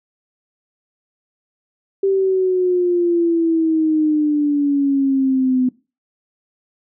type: exponential sweep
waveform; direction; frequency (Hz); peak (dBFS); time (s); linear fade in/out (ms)
sine; down; 392 to 252.3; -13; 2.03-5.69; 5
effects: noise-tail reverb RT60 0.3 s tail -21 dB re dry